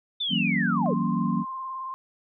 sine linear sweep, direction down, 3606 to 366.3 Hz, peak -25 dBFS, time 0.2-0.94 s, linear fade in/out 10 ms
sine chord, F# dominant seventh, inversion third, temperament equal with one note detuned, 164.81 / 189.65 / 233.1 / 277.2 Hz, E3 / F#3 / A#3 / C#4, 0 / +43 / 0 / 0 cents, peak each -29 / -27 / -27 / -32 dBFS, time 0.29-1.45 s, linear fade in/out 50 ms
sine tone with vibrato, 1050 Hz, C6, 6 cents sharp, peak -31 dBFS, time 0.86-1.94 s, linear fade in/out 0 ms, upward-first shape square, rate 19 Hz, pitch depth 20 cents each way
effects none

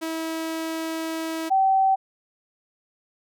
sawtooth / sine tone pair in turn, 323.6 / 769.7 Hz, E4 / G5, -32 / -32 cents, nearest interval octave + minor third, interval 1500 cents, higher second, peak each -23 / -16 dBFS, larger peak second, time 0.01-1.5 / 1.5-1.96 s, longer first, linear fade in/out 20 ms, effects none

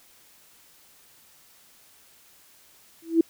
sine tone with exponential growth, 329.6 Hz, E4, in tune, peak -11 dBFS, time 3.02-3.21 s, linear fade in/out 5 ms, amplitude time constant 40 ms, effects white hiss -56 dBFS RMS until 3.29 s

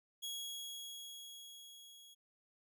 sawtooth tone with level ramp, 3322 Hz, G#7, in tune, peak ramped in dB -37 to -54 dBFS, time 0.22-2.15 s, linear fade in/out 20 ms, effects none

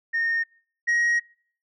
sine tone pair in turn, 1838 / 1888.6 Hz, A#6 / A#6, -25 / +22 cents, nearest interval unison, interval 47 cents, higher second, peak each -20 / -16 dBFS, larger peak second, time 0.13-0.44 / 0.87-1.2 s, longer second, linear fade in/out 20 ms, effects noise-tail reverb RT60 0.5 s tail -25 dB re dry + tanh soft clip ceiling -18 dBFS

